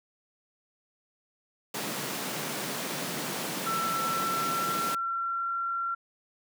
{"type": "high-pass noise", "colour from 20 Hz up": "pink", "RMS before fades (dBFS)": -34, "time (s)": [1.74, 4.95], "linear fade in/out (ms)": 5, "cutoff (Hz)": 140, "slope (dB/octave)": 48}
{"type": "tone with pitch glide", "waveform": "sine", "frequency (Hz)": [1337, 1367.5], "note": ["E6", "F6"], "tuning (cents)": [24, -37], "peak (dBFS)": -28, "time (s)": [3.66, 5.95], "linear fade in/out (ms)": 10, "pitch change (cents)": 39, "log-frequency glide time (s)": [4.01, 5.49]}
{"effects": []}